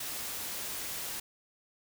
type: noise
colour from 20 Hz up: white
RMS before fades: -38 dBFS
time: 0-1.2 s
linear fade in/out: 5 ms
effects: none